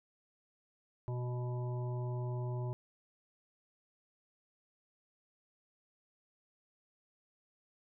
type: harmonic tone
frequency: 123.4 Hz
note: B2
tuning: 1 cent flat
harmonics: 1 / 3 / 5 / 7 / 8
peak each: -35 / -45 / -49 / -52 / -53 dBFS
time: 1.08-2.73 s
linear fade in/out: 0 ms
effects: none